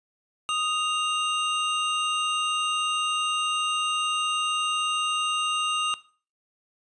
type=tone pair together; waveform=square; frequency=1244.5 / 2794 Hz; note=D#6 / F7; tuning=0 / 0 cents; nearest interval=octave + major second; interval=1400 cents; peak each=-28 dBFS; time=0.49-5.94 s; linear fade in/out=0 ms; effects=noise-tail reverb RT60 0.4 s tail -17 dB re dry + resampled to 22050 Hz